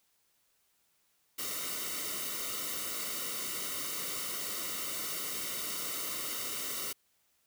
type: noise with comb filter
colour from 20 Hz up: white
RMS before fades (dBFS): -37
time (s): 1.38-6.93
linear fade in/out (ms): 10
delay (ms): 1.2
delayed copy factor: -0.75
effects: white hiss -73 dBFS RMS until 7.46 s